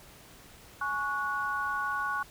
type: tone cluster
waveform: sine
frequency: 838 / 1112 / 1464 Hz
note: G#5 / C#6 / F#6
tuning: +15 / +5 / -19 cents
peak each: -38 / -32 / -32 dBFS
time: 0.81-2.23 s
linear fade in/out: 5 ms
effects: pink hiss -53 dBFS RMS until 2.3 s